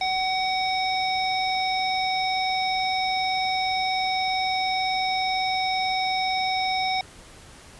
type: harmonic tone with a mistuned harmonic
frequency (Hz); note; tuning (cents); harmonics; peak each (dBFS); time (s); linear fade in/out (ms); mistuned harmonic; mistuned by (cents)
753; F#5; +30; 1 / 3 / 5 / 7; -24 / -29 / -31 / -32; 0.01-7.01; 2; 7; +19
effects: pink hiss -47 dBFS RMS until 7.79 s + resampled to 24000 Hz